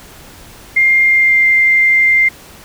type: tone with pitch glide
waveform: sine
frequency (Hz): 2113 to 2096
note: C7 to C7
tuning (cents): +16 to +2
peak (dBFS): -7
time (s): 0.76-2.29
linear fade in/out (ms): 10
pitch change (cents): -14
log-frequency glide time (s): 1.05-1.45
effects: pink hiss -38 dBFS RMS until 2.64 s